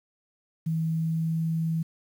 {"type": "tone with pitch glide", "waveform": "sine", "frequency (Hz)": [161.5, 162.81], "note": ["E3", "E3"], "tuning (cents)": [-35, -21], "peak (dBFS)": -24, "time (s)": [0.66, 1.83], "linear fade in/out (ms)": 10, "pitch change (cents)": 14, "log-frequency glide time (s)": [0.85, 1.42], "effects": ["9-bit"]}